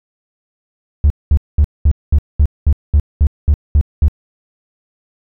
triangle tone bursts, 73.42 Hz, D2, in tune, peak -3 dBFS, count 12, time 1.04-4.082 s, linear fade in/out 0 ms, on 61 ms, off 210 ms, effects tanh soft clip ceiling -2 dBFS

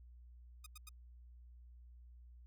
5% pulse tone bursts, 1240 Hz, D#6, 6 cents flat, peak -39 dBFS, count 3, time 0.64-0.892 s, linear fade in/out 5 ms, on 24 ms, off 90 ms, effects added 60 Hz sine -55 dBFS peak until 2.46 s

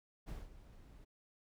brown noise with ADSR envelope, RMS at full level -43 dBFS, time 0.26-1.05 s, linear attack 30 ms, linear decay 190 ms, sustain -14 dB, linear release 15 ms, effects none

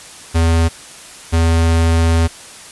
square tone pair in turn, 82.6 / 82.6 Hz, E2 / E2, +4 / +4 cents, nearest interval unison, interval 0 cents, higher neither, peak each -11 dBFS, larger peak neither, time 0.34-0.69 / 1.32-2.28 s, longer second, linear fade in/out 20 ms, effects white hiss -36 dBFS RMS until 2.71 s + resampled to 24000 Hz

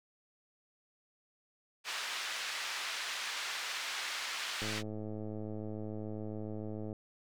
pink band-pass noise, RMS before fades -39 dBFS, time 1.84-4.83 s, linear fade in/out 50 ms, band 1500 to 5200 Hz, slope 12 dB/octave
click train, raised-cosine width 2 ms, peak -29 dBFS, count 248, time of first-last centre 4.62-6.928 s, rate 107 Hz
effects none

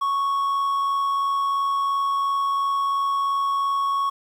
triangle tone with amplitude modulation, 1108.7 Hz, C#6, in tune, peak -17 dBFS, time 0.01-4.1 s, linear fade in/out 10 ms, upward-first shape sine, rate 82.9 Hz, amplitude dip 25%, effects 9-bit

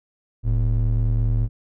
triangle ring-modulated tone, 77.2 Hz, D#2, 13 cents flat, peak -12 dBFS, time 0.43-1.49 s, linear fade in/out 50 ms, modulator 34.7 Hz, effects none

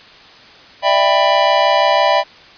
square chord, E minor seventh, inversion third, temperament just, 593.3 / 659.3 / 791.1 / 988.9 Hz, D5 / E5 / G5 / B5, +18 / 0 / +16 / +2 cents, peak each -17 dBFS, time 0.82-2.24 s, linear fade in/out 50 ms, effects white hiss -41 dBFS RMS until 2.57 s + resampled to 11025 Hz

